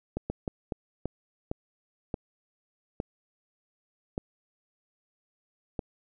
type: slowing click train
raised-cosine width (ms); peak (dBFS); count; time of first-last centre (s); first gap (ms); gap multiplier
2; -17; 10; 0.17-5.792; 130; 1.37
effects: none